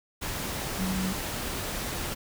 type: tone in noise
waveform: sine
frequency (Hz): 188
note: F#3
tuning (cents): +28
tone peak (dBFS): -28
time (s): 0.78-1.14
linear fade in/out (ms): 20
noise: pink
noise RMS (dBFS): -33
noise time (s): 0.21-2.15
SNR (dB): +2
effects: none